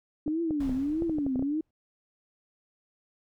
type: tone with vibrato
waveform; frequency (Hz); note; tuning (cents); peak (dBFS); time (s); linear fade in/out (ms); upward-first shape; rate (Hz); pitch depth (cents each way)
sine; 293.7; D4; 0; -26; 0.26-1.61; 5; triangle; 1.6; 260
type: clicks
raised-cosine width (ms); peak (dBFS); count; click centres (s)
2; -22; 10; 0.279 / 0.508 / 0.694 / 1.022 / 1.096 / 1.185 / 1.265 / 1.358 / 1.394 / 1.425
type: noise with exponential decay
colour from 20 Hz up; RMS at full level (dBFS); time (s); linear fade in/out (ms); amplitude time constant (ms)
brown; -35; 0.6-1.71; 5; 240
effects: none